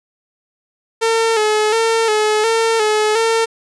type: tone with vibrato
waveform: sawtooth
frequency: 440 Hz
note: A4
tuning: in tune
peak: -9 dBFS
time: 1.01-3.46 s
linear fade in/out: 20 ms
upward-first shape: square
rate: 1.4 Hz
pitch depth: 51 cents each way
effects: resampled to 22050 Hz + 7-bit